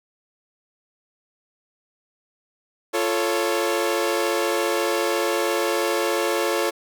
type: chord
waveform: sawtooth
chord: F augmented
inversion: none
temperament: equal with one note detuned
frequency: 345.8 / 440 / 554.4 Hz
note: F4 / A4 / C#5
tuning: -17 / 0 / 0 cents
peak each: -21 dBFS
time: 2.93-6.71 s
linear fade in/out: 20 ms
effects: none